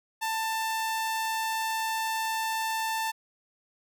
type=tone; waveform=sawtooth; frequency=889 Hz; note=A5; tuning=18 cents sharp; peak=-24 dBFS; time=0.21-3.12 s; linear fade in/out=20 ms; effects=none